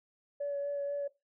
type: tone with vibrato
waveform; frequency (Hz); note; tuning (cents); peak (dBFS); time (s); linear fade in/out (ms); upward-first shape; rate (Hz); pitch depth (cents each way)
sine; 569; C#5; +45; -31; 0.4-1.08; 10; sine; 4.1; 14
effects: noise-tail reverb RT60 0.2 s tail -18 dB re dry + tanh soft clip ceiling -28 dBFS